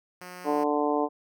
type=tone; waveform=5% pulse; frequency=180 Hz; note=F#3; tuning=47 cents flat; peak=-29 dBFS; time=0.21-0.64 s; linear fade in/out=5 ms
type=harmonic tone; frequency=147.5 Hz; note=D3; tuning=8 cents sharp; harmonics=2 / 3 / 4 / 5 / 6 / 7; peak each=-28 / -28 / -31 / -30 / -32 / -33 dBFS; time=0.44-1.09 s; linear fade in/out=50 ms
effects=none